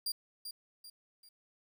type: tone with echo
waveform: sawtooth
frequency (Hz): 4776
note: D8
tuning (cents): +28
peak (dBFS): -30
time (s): 0.06-0.12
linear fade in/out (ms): 5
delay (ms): 390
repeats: 3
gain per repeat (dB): -8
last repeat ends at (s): 1.29
effects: 12-bit